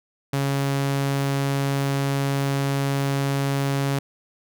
sawtooth tone, 138.59 Hz, C#3, in tune, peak -17 dBFS, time 0.33-3.99 s, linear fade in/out 5 ms, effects none

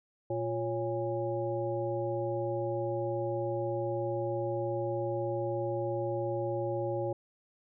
harmonic tone with a mistuned harmonic, 117.1 Hz, A#2, 8 cents sharp, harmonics 1 / 3 / 5 / 7, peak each -37 / -34 / -34 / -40 dBFS, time 0.3-7.13 s, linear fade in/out 5 ms, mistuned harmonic 5, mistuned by -90 cents, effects none

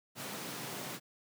pink high-pass noise, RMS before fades -42 dBFS, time 0.15-1 s, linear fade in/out 50 ms, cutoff 120 Hz, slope 48 dB/octave, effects none

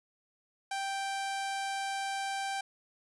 sawtooth tone, 784 Hz, G5, in tune, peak -29 dBFS, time 0.71-2.61 s, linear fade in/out 5 ms, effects resampled to 24000 Hz

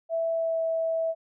sine tone with pitch glide, 659.3 to 653.2 Hz, E5 to E5, 0 to -16 cents, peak -24 dBFS, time 0.09-1.15 s, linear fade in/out 50 ms, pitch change -16 cents, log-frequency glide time 0.32-0.61 s, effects none

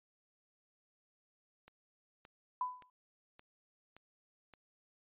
click train, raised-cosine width 0.3 ms, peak -40 dBFS, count 6, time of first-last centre 1.68-4.537 s, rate 1.75 Hz
sine tone with exponential decay, 1000 Hz, B5, 21 cents sharp, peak -30 dBFS, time 2.61-2.9 s, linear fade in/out 2 ms, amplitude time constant 62 ms
effects resampled to 8000 Hz

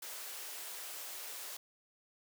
white high-pass noise, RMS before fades -45 dBFS, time 0.02-1.57 s, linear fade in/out 5 ms, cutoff 370 Hz, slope 24 dB/octave, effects none

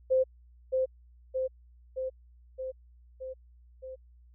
sine tone with echo, 520 Hz, C5, 11 cents flat, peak -21 dBFS, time 0.1-0.24 s, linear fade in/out 20 ms, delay 620 ms, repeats 6, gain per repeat -3 dB, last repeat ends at 3.96 s, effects added 60 Hz sine -54 dBFS peak until 4.34 s

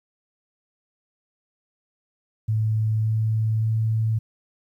sine tone with pitch steps, 109.3 / 110.12 / 110.95 Hz, A2 / A2 / A2, -11 / +2 / +15 cents, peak -19 dBFS, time 2.48-4.19 s, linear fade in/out 10 ms, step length 570 ms, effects 10-bit

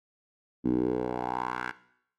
10% pulse tone with band-pass filter sweep, 61.74 Hz, B1, in tune, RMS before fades -30 dBFS, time 0.64-1.72 s, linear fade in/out 20 ms, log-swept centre 270 to 1600 Hz, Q 3.1, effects noise-tail reverb RT60 0.7 s tail -17 dB re dry + AAC 64 kbps

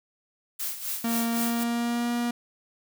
blue noise with tremolo, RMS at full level -30 dBFS, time 0.59-1.64 s, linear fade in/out 10 ms, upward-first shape sine, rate 3.9 Hz, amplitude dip 70%
45% pulse tone with pitch glide, 231.3 to 238.9 Hz, A#3 to A#3, -13 to +43 cents, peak -25 dBFS, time 1.04-2.31 s, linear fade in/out 5 ms, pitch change +56 cents, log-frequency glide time 1.22-2.11 s
effects none

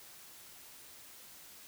silence, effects white hiss -54 dBFS RMS until 1.67 s

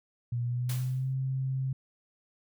sine tone with pitch glide, 120 to 132.38 Hz, B2 to C3, -49 to +21 cents, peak -28 dBFS, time 0.32-1.73 s, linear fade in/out 5 ms, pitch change +170 cents, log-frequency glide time 0.42-1.09 s
white noise with exponential decay, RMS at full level -38 dBFS, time 0.69-1.14 s, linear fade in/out 5 ms, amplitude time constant 96 ms
effects none

